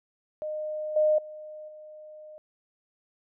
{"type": "tone with level steps", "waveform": "sine", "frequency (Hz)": 613, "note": "D#5", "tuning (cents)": -26, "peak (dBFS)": [-30, -19, -39, -43], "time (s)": [0.42, 2.38], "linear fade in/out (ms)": 0, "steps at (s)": [0.96, 1.18, 1.68], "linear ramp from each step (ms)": 5, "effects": []}